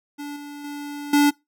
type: tone with level steps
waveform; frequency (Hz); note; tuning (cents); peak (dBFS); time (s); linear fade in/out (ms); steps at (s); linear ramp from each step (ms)
square; 289.7; D4; -24; -31 / -35 / -31 / -14; 0.18-1.31; 20; 0.36 / 0.64 / 1.13; 5
effects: noise-tail reverb RT60 0.2 s tail -23 dB re dry